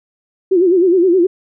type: tone with vibrato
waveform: sine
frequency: 359.7 Hz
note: F#4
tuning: 49 cents flat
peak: -8 dBFS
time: 0.51-1.27 s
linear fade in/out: 10 ms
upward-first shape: sine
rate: 9.6 Hz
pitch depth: 120 cents each way
effects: none

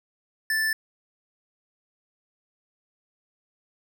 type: tone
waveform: square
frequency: 1760 Hz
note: A6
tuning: in tune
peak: -23 dBFS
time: 0.5-0.73 s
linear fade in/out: 2 ms
effects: none

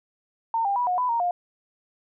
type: tone with pitch steps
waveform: sine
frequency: 910 / 798 / 978 / 724 / 997 / 931 / 708 Hz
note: A#5 / G5 / B5 / F#5 / B5 / A#5 / F5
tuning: -42 / +31 / -17 / -38 / +16 / -2 / +23 cents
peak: -21 dBFS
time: 0.54-1.31 s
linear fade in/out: 2 ms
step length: 110 ms
effects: none

